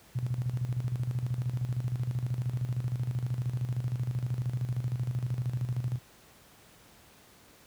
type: tone with tremolo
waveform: sine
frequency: 123.47 Hz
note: B2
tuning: in tune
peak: -26 dBFS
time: 0.15-5.99 s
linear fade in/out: 10 ms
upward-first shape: square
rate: 13 Hz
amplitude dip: 65%
effects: pink hiss -57 dBFS RMS until 7.66 s + high-pass 60 Hz 12 dB/octave